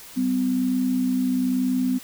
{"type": "tone pair together", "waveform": "sine", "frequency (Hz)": [193.86, 254.9], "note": ["G3", "C4"], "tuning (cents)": [-19, -45], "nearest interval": "perfect fourth", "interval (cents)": 474, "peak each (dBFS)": [-28, -20], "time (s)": [0.16, 1.99], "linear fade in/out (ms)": 20, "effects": ["white hiss -43 dBFS RMS until 2.03 s"]}